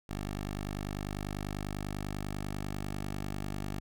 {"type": "tone", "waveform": "10% pulse", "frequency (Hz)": 50.1, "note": "G1", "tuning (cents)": 38, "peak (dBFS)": -27, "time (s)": [0.09, 3.8], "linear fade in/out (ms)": 5, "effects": []}